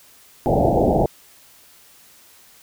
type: low-pass noise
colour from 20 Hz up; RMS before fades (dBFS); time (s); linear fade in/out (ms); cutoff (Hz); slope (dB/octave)
white; -17; 0.46-1.06; 0; 810; 96
effects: white hiss -50 dBFS RMS until 2.62 s